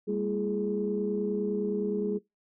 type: tone cluster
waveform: sine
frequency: 199.9 / 229.6 / 337.2 / 417.6 Hz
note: G3 / A#3 / E4 / G#4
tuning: +34 / -26 / +39 / +10 cents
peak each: -31 / -37 / -37 / -29 dBFS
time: 0.07-2.19 s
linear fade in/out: 20 ms
effects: noise-tail reverb RT60 0.2 s tail -24 dB re dry + tanh soft clip ceiling -17 dBFS